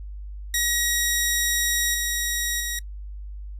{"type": "tone with level steps", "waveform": "10% pulse", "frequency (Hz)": 1900, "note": "A#6", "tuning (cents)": 33, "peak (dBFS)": [-12, -15, -18], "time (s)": [0.54, 2.79], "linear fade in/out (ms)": 2, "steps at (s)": [1.94, 2.6], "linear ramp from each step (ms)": 5, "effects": ["noise-tail reverb RT60 0.1 s tail -23 dB re dry", "added 50 Hz sine -33 dBFS peak until 3.59 s"]}